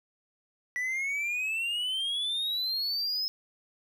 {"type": "exponential sweep", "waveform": "triangle", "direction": "up", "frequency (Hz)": [1953, 5180], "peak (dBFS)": -27, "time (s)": [0.76, 3.28], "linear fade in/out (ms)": 0, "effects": []}